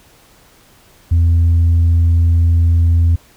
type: tone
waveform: sine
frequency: 84 Hz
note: E2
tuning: 33 cents sharp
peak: -6 dBFS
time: 1.11-3.16 s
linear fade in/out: 10 ms
effects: tanh soft clip ceiling -7 dBFS + pink hiss -48 dBFS RMS until 3.36 s